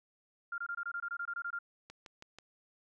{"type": "tone bursts", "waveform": "sine", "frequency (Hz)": 1396.9, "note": "F6", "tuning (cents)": 0, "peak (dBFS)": -35, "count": 13, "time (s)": [0.52, 1.589], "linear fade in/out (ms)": 5, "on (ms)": 61, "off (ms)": 23}
{"type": "click train", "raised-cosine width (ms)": 0.2, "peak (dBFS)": -32, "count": 4, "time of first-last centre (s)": [1.9, 2.386], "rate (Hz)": 6.17}
{"effects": []}